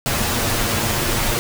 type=noise with comb filter; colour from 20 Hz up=pink; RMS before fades=-20 dBFS; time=0.06-1.39 s; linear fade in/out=0 ms; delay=8.6 ms; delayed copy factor=+0.5; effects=none